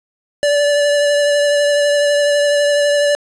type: tone with vibrato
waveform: square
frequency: 580 Hz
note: D5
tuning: 22 cents flat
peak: -12 dBFS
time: 0.43-3.15 s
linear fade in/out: 0 ms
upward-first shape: triangle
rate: 12 Hz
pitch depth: 17 cents each way
effects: resampled to 22050 Hz + 7-bit